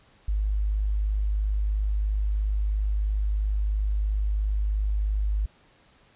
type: tone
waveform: sine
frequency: 51.5 Hz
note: G#1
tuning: 14 cents flat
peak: -22 dBFS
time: 0.28-5.46 s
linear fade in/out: 5 ms
effects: pink hiss -59 dBFS RMS until 6.15 s + resampled to 8000 Hz